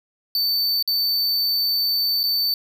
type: tone with dropouts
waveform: square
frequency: 4545 Hz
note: C#8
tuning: 42 cents sharp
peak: -19 dBFS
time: 0.35-2.54 s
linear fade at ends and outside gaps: 1 ms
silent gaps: 0.826-0.876 / 2.232-2.238 s
effects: none